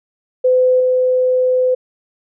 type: tone with level steps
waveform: sine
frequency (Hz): 508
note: B4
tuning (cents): +49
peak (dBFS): -9 / -11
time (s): 0.44-1.75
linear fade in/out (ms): 10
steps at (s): 0.8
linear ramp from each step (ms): 2
effects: none